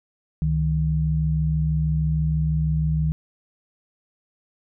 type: tone pair together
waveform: sine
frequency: 69.29 / 155.56 Hz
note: C#2 / D#3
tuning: 0 / 0 cents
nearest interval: octave + major second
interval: 1400 cents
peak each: -24 / -20 dBFS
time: 0.42-3.12 s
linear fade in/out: 0 ms
effects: none